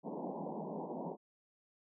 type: band-pass noise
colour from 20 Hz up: pink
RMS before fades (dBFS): -42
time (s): 0.03-1.17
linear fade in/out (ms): 50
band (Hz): 160 to 970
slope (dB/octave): 96
effects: none